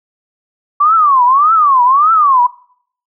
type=tone with vibrato; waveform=sine; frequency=1136 Hz; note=C#6; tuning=42 cents sharp; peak=-6 dBFS; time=0.8-2.47 s; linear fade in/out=10 ms; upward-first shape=triangle; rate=1.7 Hz; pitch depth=300 cents each way; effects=noise-tail reverb RT60 0.6 s tail -22 dB re dry